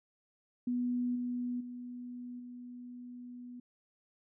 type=tone with level steps; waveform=sine; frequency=245.5 Hz; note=B3; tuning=10 cents flat; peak=-30 / -33 / -41 / -44 dBFS; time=0.67-3.6 s; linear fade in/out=5 ms; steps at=1.15 / 1.6 / 2.39 s; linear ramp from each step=10 ms; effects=none